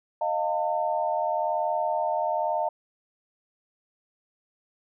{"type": "tone cluster", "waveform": "sine", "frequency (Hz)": [619, 700, 901], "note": ["D#5", "F5", "A5"], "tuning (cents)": [-9, 4, 41], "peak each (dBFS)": -28, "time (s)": [0.21, 2.69], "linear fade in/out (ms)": 5, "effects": []}